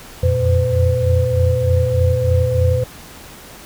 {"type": "tone cluster", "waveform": "sine", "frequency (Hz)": [86.4, 89.7, 119.4, 508], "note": ["F2", "F2", "A#2", "B4"], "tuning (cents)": [-18, 47, 42, 49], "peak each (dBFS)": -18, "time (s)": [0.23, 2.84], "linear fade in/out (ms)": 5, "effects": ["pink hiss -38 dBFS RMS until 3.65 s"]}